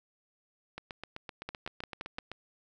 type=two click trains; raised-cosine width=0.3 ms; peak=-21 / -24 dBFS; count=5 / 13; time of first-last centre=1.49-2.184 / 0.78-2.316 s; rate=5.76 / 7.81 Hz; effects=none

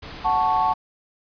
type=noise; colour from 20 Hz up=pink; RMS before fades=-37 dBFS; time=0.02-0.74 s; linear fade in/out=10 ms
type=chord; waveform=sine; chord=F# minor; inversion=none; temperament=equal; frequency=740 / 880 / 1108.7 Hz; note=F#5 / A5 / C#6; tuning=0 / 0 / 0 cents; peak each=-23 / -20 / -23 dBFS; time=0.24-0.74 s; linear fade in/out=20 ms
effects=resampled to 11025 Hz

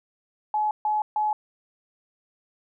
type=tone bursts; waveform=sine; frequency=850 Hz; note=G#5; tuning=40 cents sharp; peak=-21 dBFS; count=3; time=0.54-1.33 s; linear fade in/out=2 ms; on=170 ms; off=140 ms; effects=none

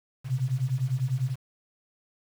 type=beating tone pair; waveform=sine; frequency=123.47 / 133.47 Hz; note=B2 / C3; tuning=0 / +35 cents; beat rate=10 Hz; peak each=-28 / -27 dBFS; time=0.24-1.36 s; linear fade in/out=50 ms; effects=8-bit

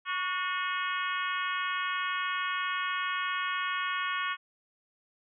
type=harmonic tone with a mistuned harmonic; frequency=363.1 Hz; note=F#4; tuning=33 cents flat; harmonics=3 / 4 / 5 / 6 / 7 / 8 / 9; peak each=-33 / -35 / -37 / -39 / -40 / -41 / -42 dBFS; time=0.05-4.37 s; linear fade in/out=50 ms; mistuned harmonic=3; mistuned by=+48 cents; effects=none

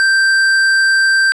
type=tone with tanh clipping; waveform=triangle; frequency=1568 Hz; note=G6; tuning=in tune; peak=-11 dBFS; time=0-1.32 s; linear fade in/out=0 ms; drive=17 dB; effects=low-pass 10000 Hz 12 dB/octave

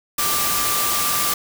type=tone in noise; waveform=sine; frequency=1179 Hz; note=D6; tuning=6 cents sharp; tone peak=-25 dBFS; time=0.18-1.34 s; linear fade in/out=5 ms; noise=white; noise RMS=-21 dBFS; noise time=0.18-1.34 s; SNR=-7 dB; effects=none

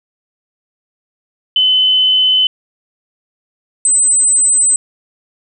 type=tone pair in turn; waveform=sine; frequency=3032 / 8094 Hz; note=F#7 / B8; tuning=+42 / +42 cents; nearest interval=octave + perfect fourth; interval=1700 cents; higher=second; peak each=-8 dBFS; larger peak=neither; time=1.56-2.47 / 3.85-4.76 s; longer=neither; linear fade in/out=2 ms; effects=none

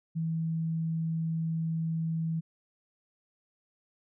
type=tone; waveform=sine; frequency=162.6 Hz; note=E3; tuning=23 cents flat; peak=-28 dBFS; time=0.15-2.41 s; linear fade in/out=20 ms; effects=none

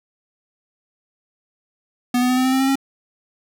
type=tone with pitch steps; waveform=square; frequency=246.2 / 249.6 / 253.1 / 256.7 / 260.2 / 263.9 / 267.6 / 271.3 Hz; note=B3 / B3 / B3 / C4 / C4 / C4 / C4 / C#4; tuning=-5 / +19 / +43 / -33 / -9 / +15 / +39 / -37 cents; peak=-16 dBFS; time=2.14-2.756 s; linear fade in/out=5 ms; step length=77 ms; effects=none

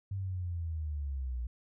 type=linear sweep; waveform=sine; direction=down; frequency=99 to 58.27 Hz; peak=-33 dBFS; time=0.11-1.47 s; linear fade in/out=5 ms; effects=none

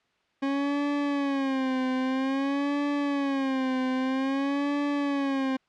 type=tone with vibrato; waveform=40% pulse; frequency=272.5 Hz; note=C#4; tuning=29 cents flat; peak=-24 dBFS; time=0.42-5.57 s; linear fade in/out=10 ms; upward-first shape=sine; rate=0.51 Hz; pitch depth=96 cents each way; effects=white hiss -69 dBFS RMS until 5.68 s + low-pass 3000 Hz 12 dB/octave

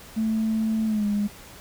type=tone with pitch glide; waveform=sine; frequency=220.6 to 205.8 Hz; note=A3 to G#3; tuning=+5 to -16 cents; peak=-20 dBFS; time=0.16-1.28 s; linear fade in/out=20 ms; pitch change=-121 cents; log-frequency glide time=0.86-1.06 s; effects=tanh soft clip ceiling -17 dBFS + pink hiss -45 dBFS RMS until 1.6 s

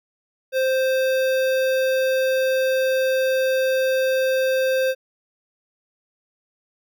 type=tone with notch filter; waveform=square; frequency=523.3 Hz; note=C5; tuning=in tune; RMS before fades=-20 dBFS; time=0.52-4.95 s; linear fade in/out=50 ms; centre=7800 Hz; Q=1; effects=none

